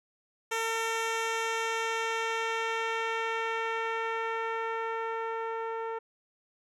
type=tone with low-pass filter sweep; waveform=10% pulse; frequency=452.6 Hz; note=A4; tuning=49 cents sharp; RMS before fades=-32 dBFS; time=0.51-5.99 s; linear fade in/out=10 ms; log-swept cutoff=11000 to 930 Hz; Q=0.74; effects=none